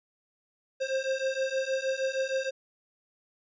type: beating tone pair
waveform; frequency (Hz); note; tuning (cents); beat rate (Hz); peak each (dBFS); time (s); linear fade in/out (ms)
square; 527 / 533.4; C5 / C5; +12 / +33; 6.4; -32 / -31; 0.8-2.51; 20
effects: resampled to 16000 Hz